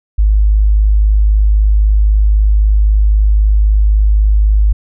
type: tone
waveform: sine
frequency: 51.91 Hz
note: G#1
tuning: in tune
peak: -6 dBFS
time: 0.18-4.73 s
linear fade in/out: 10 ms
effects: none